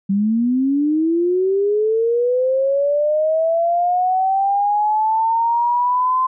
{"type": "linear sweep", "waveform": "sine", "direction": "up", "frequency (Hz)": [191.5, 1038], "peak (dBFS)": -14, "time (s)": [0.09, 6.27], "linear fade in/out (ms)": 10, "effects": []}